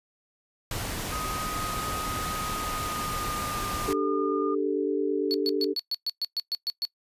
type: noise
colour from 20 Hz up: pink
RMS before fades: -33 dBFS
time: 0.71-3.93 s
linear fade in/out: 2 ms
type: tone with pitch glide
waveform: sine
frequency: 1250 to 1211.6 Hz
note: D#6 to D#6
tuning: +8 to -46 cents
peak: -32 dBFS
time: 1.12-4.55 s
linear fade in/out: 10 ms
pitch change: -54 cents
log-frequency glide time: 2.49-3.6 s
type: chord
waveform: sine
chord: D suspended fourth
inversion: none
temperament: just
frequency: 293.7 / 391.6 / 440.5 Hz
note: D4 / G4 / A4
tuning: 0 / -2 / +2 cents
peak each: -28 dBFS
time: 3.87-5.74 s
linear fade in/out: 20 ms
type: tone bursts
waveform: triangle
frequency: 4422 Hz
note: C#8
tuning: 5 cents flat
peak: -24 dBFS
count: 11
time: 5.31-6.851 s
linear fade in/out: 0 ms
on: 31 ms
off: 120 ms
effects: noise-tail reverb RT60 0.1 s tail -20 dB re dry + resampled to 32000 Hz